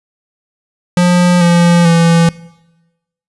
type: tone with pitch steps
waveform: square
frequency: 177.3 / 172.45 / 167.74 Hz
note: F3 / F3 / E3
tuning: +26 / -22 / +30 cents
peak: -7 dBFS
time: 0.97-2.29 s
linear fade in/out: 2 ms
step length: 440 ms
effects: noise-tail reverb RT60 1.0 s tail -21 dB re dry + resampled to 24000 Hz